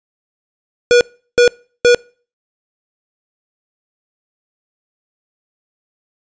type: tone bursts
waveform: square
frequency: 484 Hz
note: B4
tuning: 35 cents flat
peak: -7 dBFS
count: 3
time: 0.91-1.947 s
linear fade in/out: 0 ms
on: 99 ms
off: 370 ms
effects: noise-tail reverb RT60 0.4 s tail -25 dB re dry + resampled to 16000 Hz